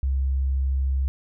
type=tone; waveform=sine; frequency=66.9 Hz; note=C2; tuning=39 cents sharp; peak=-20 dBFS; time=0.03-1.08 s; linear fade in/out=0 ms; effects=none